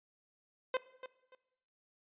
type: tone with echo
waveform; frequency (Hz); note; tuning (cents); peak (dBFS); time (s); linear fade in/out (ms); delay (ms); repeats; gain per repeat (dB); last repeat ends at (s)
sawtooth; 514; C5; -31; -26; 0.74-0.77; 2; 290; 2; -13; 1.35
effects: noise-tail reverb RT60 0.9 s tail -18 dB re dry + resampled to 8000 Hz